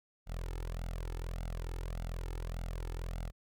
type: tone with flanger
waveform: sawtooth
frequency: 42.27 Hz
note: E1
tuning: 44 cents sharp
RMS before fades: -39 dBFS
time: 0.26-3.32 s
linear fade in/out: 50 ms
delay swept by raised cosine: 1.4 to 2.32 ms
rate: 1.7 Hz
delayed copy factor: +0.8
effects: none